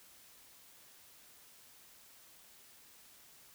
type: silence
effects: white hiss -60 dBFS RMS until 3.54 s